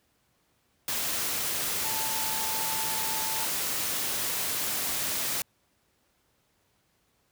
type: tone in noise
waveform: sine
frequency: 882 Hz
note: A5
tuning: 4 cents sharp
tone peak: -36 dBFS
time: 1.84-3.45 s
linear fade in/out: 2 ms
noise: white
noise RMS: -30 dBFS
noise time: 0.88-5.42 s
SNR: -9 dB
effects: pink hiss -70 dBFS RMS until 7.31 s + high-pass 60 Hz 12 dB/octave